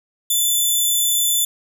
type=tone; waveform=10% pulse; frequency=3507 Hz; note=A7; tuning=6 cents flat; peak=-8 dBFS; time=0.3-1.45 s; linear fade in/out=5 ms; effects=none